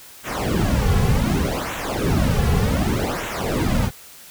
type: noise with flanger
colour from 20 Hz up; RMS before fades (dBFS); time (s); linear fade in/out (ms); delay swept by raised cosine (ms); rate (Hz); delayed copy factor
brown; -20; 0.23-3.91; 50; 0.2 to 3.3; 0.66; -0.95
effects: white hiss -43 dBFS RMS until 4.3 s